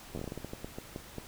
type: slowing click train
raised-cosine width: 2 ms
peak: -25 dBFS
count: 15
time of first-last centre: 0.15-1.183 s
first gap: 11 ms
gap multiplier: 1.26
effects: pink hiss -50 dBFS RMS until 1.27 s